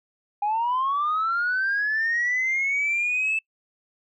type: linear sweep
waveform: sine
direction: up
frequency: 810 to 2637 Hz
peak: -20 dBFS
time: 0.42-3.39 s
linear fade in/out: 5 ms
effects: noise-tail reverb RT60 0.1 s tail -26 dB re dry + tanh soft clip ceiling -18 dBFS